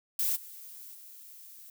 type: noise with level steps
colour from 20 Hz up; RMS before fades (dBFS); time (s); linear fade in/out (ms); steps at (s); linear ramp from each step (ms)
violet; -29 / -47 / -50; 0.19-1.7; 2; 0.35 / 0.93; 20
effects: none